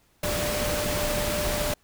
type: tone in noise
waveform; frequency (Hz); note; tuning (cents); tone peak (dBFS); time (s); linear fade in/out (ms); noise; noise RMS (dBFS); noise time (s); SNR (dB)
sine; 594; D5; +20; -29; 0.23-1.74; 5; pink; -28; 0.23-1.74; -4
effects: pink hiss -64 dBFS RMS until 1.83 s